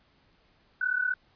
sine tone pair together, 1472.8 / 1509 Hz, F#6 / F#6, -8 / +34 cents, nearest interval unison, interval 42 cents, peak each -28 dBFS, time 0.81-1.14 s, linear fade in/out 5 ms, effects pink hiss -65 dBFS RMS until 1.35 s + resampled to 11025 Hz

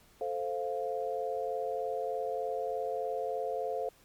sine chord, F major, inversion first, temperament equal, 440 / 523.3 / 698.5 Hz, A4 / C5 / F5, 0 / 0 / 0 cents, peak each -36 / -35 / -36 dBFS, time 0.21-3.89 s, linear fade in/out 2 ms, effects pink hiss -62 dBFS RMS until 4.04 s + MP3 96 kbps

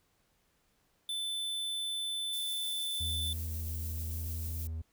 square tone, 3520 Hz, A7, in tune, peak -34 dBFS, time 1.09-3.33 s, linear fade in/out 2 ms
violet noise with tremolo, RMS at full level -43 dBFS, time 2.33-4.67 s, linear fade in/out 0 ms, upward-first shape triangle, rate 6.7 Hz, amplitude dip 25%
triangle tone with vibrato, 81 Hz, E2, 30 cents flat, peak -33 dBFS, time 3-4.82 s, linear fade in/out 10 ms, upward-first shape triangle, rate 0.94 Hz, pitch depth 21 cents each way
effects pink hiss -73 dBFS RMS until 4.92 s

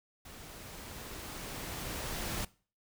pink noise with level ramp, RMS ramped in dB -50 to -36 dBFS, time 0.25-2.45 s, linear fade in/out 5 ms, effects noise-tail reverb RT60 0.4 s tail -21 dB re dry

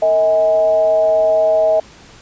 sine tone with frequency modulation, 637 Hz, D#5, 41 cents sharp, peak -10 dBFS, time 0.02-1.8 s, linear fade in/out 5 ms, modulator 183 Hz, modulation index 0.41, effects pink hiss -42 dBFS RMS until 2.21 s + resampled to 16000 Hz

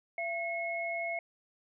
sine tone pair together, 677.3 / 2176 Hz, E5 / C#7, +47 / -33 cents, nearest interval octave + minor sixth, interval 2020 cents, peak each -35 / -35 dBFS, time 0.18-1.19 s, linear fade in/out 2 ms, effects none

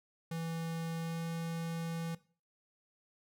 square tone with pitch glide, 164.81 to 165.86 Hz, E3 to E3, 0 to +11 cents, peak -37 dBFS, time 0.31-2.15 s, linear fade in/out 5 ms, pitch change +11 cents, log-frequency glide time 0.99-1.24 s, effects noise-tail reverb RT60 0.4 s tail -18 dB re dry

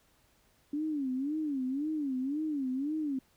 sine tone with vibrato, 282.9 Hz, C#4, 35 cents sharp, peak -30 dBFS, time 0.73-3.19 s, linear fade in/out 5 ms, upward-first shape sine, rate 1.9 Hz, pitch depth 180 cents each way, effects pink hiss -68 dBFS RMS until 3.36 s

